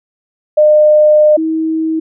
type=tone pair in turn; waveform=sine; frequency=606 / 319.7 Hz; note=D#5 / D#4; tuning=-46 / +47 cents; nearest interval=major seventh; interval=1107 cents; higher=first; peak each=-4 / -12 dBFS; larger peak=first; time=0.57-1.37 / 1.37-2 s; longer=first; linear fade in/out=10 ms; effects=none